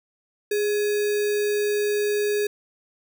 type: tone with sample-and-hold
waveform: sine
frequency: 414.9 Hz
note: G#4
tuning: 2 cents flat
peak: -20 dBFS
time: 0.51-2.47 s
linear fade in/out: 5 ms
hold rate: 2100 Hz
effects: none